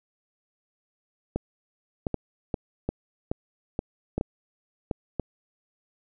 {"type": "clicks", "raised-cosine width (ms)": 2, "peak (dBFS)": -13, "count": 11, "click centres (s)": [1.36, 2.068, 2.143, 2.542, 2.89, 3.315, 3.791, 4.18, 4.211, 4.912, 5.197], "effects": []}